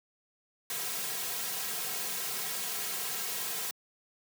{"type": "noise with comb filter", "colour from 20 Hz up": "white", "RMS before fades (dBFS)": -35, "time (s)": [0.7, 3.71], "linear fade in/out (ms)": 2, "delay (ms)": 3.4, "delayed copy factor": -0.9, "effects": ["high-pass 200 Hz 12 dB/octave"]}